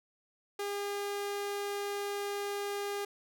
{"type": "tone", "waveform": "sawtooth", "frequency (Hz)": 404.9, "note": "G#4", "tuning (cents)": -44, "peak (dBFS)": -30, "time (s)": [0.59, 3.05], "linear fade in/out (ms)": 5, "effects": []}